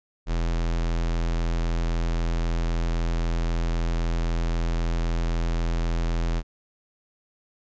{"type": "tone", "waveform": "square", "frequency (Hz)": 41.91, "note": "E1", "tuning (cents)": 29, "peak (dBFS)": -23, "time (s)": [0.26, 6.43], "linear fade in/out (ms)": 50, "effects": ["resampled to 16000 Hz"]}